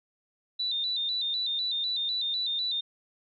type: tone with vibrato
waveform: sine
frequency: 3794 Hz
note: A#7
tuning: 30 cents sharp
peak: -27 dBFS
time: 0.59-2.81 s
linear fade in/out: 10 ms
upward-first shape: square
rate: 4 Hz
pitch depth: 73 cents each way
effects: none